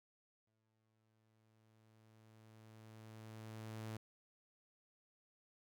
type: tone with exponential growth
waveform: sawtooth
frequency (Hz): 110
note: A2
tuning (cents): 0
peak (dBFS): -40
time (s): 0.47-3.97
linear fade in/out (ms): 5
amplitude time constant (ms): 760
effects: none